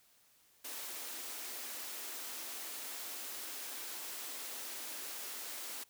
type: high-pass noise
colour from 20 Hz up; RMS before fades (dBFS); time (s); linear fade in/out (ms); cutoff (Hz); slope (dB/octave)
white; -44; 0.64-5.84; 10; 240; 48
effects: white hiss -68 dBFS RMS until 5.89 s